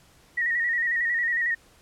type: tone with vibrato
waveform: sine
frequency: 1890 Hz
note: A#6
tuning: 23 cents sharp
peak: -22 dBFS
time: 0.37-1.55 s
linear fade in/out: 10 ms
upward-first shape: square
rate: 11 Hz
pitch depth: 42 cents each way
effects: pink hiss -57 dBFS RMS until 1.81 s + low-pass 12000 Hz 12 dB/octave